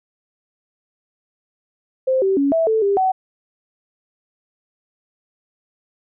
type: tone with pitch steps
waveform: sine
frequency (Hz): 522 / 385.6 / 279.7 / 655 / 441.3 / 399.5 / 754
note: C5 / G4 / C#4 / E5 / A4 / G4 / F#5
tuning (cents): -4 / -28 / +16 / -11 / +5 / +33 / +32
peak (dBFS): -14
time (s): 2.07-3.12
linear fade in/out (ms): 10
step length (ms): 150
effects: none